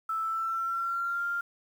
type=tone with pitch glide; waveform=sine; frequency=1318.5 to 1394.5 Hz; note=E6 to F6; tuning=0 to -3 cents; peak=-28 dBFS; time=0.09-1.41 s; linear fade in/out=5 ms; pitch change=+97 cents; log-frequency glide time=0.22-1.24 s; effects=9-bit